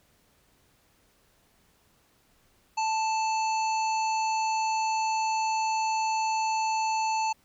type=harmonic tone; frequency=880 Hz; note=A5; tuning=in tune; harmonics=1 / 3 / 5 / 7 / 8; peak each=-25 / -35 / -39 / -42 / -43 dBFS; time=2.77-7.33 s; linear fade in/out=10 ms; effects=pink hiss -65 dBFS RMS until 7.44 s